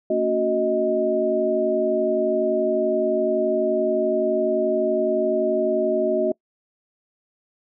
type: tone cluster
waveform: sine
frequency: 228.1 / 279.8 / 369.1 / 627 Hz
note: A#3 / C#4 / F#4 / D#5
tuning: -37 / +16 / -4 / +13 cents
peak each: -28 / -29 / -22 / -21 dBFS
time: 0.1-6.32 s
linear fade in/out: 5 ms
effects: noise-tail reverb RT60 0.1 s tail -24 dB re dry